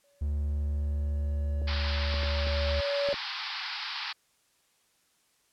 triangle tone with exponential growth, 567 Hz, C#5, 39 cents sharp, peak -23 dBFS, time 0.04-3.13 s, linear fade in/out 0 ms, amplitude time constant 670 ms
triangle tone, 73 Hz, D2, 10 cents flat, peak -25 dBFS, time 0.21-2.81 s, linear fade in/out 10 ms
clicks, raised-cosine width 2 ms, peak -28 dBFS, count 6, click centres 1.618 / 2.141 / 2.233 / 2.47 / 3.088 / 3.141 s
white band-pass noise, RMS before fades -36 dBFS, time 1.67-4.13 s, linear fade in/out 10 ms, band 790 to 5100 Hz, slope 96 dB/octave
effects white hiss -69 dBFS RMS until 5.52 s + low-pass 11000 Hz 12 dB/octave

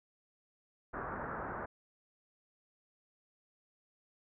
white low-pass noise, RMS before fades -41 dBFS, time 0.93-1.66 s, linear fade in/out 10 ms, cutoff 1600 Hz, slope 48 dB/octave, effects none

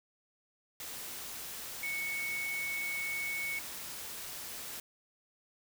sine tone in noise, 2217 Hz, C#7, in tune, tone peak -34 dBFS, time 1.83-3.59 s, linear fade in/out 2 ms, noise white, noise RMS -43 dBFS, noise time 0.8-4.8 s, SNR +6 dB, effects none

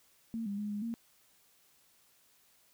sine tone with pitch steps, 227.1 / 201.2 / 208.3 / 206.3 / 230.7 Hz, A#3 / G3 / G#3 / G#3 / A#3, -45 / +45 / +5 / -11 / -18 cents, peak -34 dBFS, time 0.34-0.94 s, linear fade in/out 0 ms, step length 120 ms, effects white hiss -67 dBFS RMS until 2.73 s

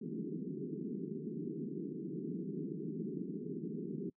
pink band-pass noise, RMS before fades -41 dBFS, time 0.01-4.1 s, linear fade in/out 10 ms, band 150 to 420 Hz, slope 96 dB/octave, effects noise-tail reverb RT60 0.1 s tail -25 dB re dry

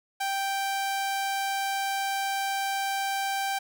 sawtooth tone, 784 Hz, G5, in tune, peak -23 dBFS, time 0.2-3.59 s, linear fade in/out 10 ms, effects none

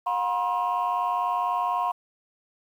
sine tone cluster, 720 / 964 / 1064 Hz, F#5 / B5 / C6, -47 / -42 / +29 cents, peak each -26 dBFS, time 0.06-1.92 s, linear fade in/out 10 ms, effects tanh soft clip ceiling -18 dBFS + 9-bit

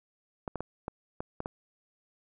clicks, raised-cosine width 1 ms, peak -20 dBFS, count 7, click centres 0.478 / 0.557 / 0.606 / 0.881 / 1.205 / 1.404 / 1.459 s, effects none

